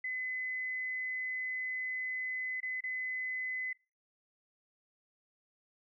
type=tone with dropouts; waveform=sine; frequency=2025 Hz; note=B6; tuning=43 cents sharp; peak=-34 dBFS; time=0.04-3.73 s; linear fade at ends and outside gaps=5 ms; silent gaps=2.604-2.629 / 2.807-2.837 s; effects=noise-tail reverb RT60 0.3 s tail -24 dB re dry